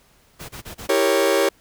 pink noise bursts, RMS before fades -35 dBFS, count 4, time 0.39-0.877 s, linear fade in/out 20 ms, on 100 ms, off 29 ms
40% pulse chord, E diminished seventh, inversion none, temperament equal with one note detuned, 329.6 / 395.6 / 466.2 / 554.4 Hz, E4 / G4 / Bb4 / Db5, 0 / +16 / 0 / 0 cents, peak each -24 / -20 / -22 / -19 dBFS, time 0.89-1.49 s, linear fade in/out 5 ms
effects pink hiss -57 dBFS RMS until 1.6 s

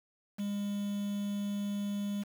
triangle tone with quantisation, 203 Hz, G#3, 39 cents flat, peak -30 dBFS, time 0.38-2.24 s, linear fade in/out 20 ms, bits 8, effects none

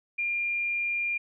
sine tone, 2400 Hz, D7, 37 cents sharp, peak -26 dBFS, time 0.18-1.18 s, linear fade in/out 10 ms, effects none

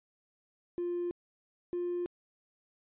triangle tone pair in turn, 349.9 / 351.9 Hz, F4 / F4, +3 / +13 cents, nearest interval unison, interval 10 cents, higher second, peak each -28 dBFS, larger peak neither, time 0.78-1.11 / 1.73-2.06 s, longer neither, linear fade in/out 0 ms, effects tanh soft clip ceiling -28 dBFS + resampled to 8000 Hz

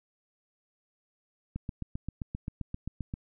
click train, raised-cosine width 5 ms, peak -22 dBFS, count 13, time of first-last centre 1.56-3.139 s, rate 7.6 Hz, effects none

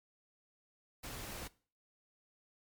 pink noise, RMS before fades -45 dBFS, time 1.03-1.48 s, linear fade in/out 10 ms, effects noise-tail reverb RT60 0.4 s tail -20 dB re dry + MP3 96 kbps

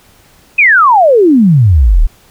sine exponential sweep, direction down, 2585 to 31.85 Hz, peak -3 dBFS, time 0.58-2.07 s, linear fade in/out 10 ms, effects pink hiss -45 dBFS RMS until 2.3 s

